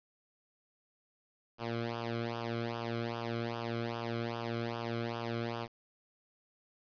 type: tone with flanger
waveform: sawtooth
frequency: 116.54 Hz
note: A#2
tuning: in tune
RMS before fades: -37 dBFS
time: 1.58-5.68 s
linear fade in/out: 50 ms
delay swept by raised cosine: 0.47 to 1.12 ms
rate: 2.5 Hz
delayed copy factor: -0.9
effects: resampled to 11025 Hz + 9-bit